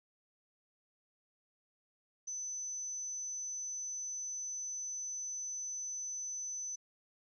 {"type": "tone", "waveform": "sine", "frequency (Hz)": 6040, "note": "F#8", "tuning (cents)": 35, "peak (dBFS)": -38, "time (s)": [2.27, 6.76], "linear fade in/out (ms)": 10, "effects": []}